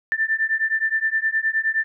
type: beating tone pair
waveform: sine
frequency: 1772 / 1781.6 Hz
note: A6 / A6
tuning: +12 / +21 cents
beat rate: 9.6 Hz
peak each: -22 dBFS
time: 0.12-1.84 s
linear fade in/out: 0 ms
effects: none